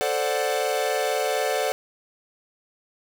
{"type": "chord", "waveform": "45% pulse", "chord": "D dominant seventh", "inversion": "second", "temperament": "equal", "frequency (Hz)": [440, 523.3, 587.3, 740], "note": ["A4", "C5", "D5", "F#5"], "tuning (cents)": [0, 0, 0, 0], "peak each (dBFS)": -28, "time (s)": [0.01, 1.72], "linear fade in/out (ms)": 0, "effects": []}